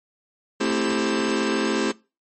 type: chord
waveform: sawtooth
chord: A minor seventh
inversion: none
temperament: just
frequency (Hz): 220 / 264 / 330 / 396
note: A3 / C4 / E4 / G4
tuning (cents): 0 / +16 / +2 / +18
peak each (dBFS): -22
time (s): 0.6-1.92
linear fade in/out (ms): 10
effects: noise-tail reverb RT60 0.3 s tail -23 dB re dry + MP3 32 kbps